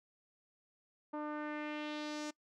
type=tone with low-pass filter sweep; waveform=sawtooth; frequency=300 Hz; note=D4; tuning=37 cents sharp; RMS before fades=-41 dBFS; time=1.13-2.31 s; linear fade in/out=10 ms; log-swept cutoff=990 to 6800 Hz; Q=2; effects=noise-tail reverb RT60 0.1 s tail -22 dB re dry